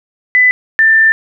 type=tone pair in turn; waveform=sine; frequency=2000 / 1781.8 Hz; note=B6 / A6; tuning=+21 / +21 cents; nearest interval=major second; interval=200 cents; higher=first; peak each=-5 dBFS; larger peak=neither; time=0.35-0.51 / 0.79-1.12 s; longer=second; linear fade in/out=0 ms; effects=none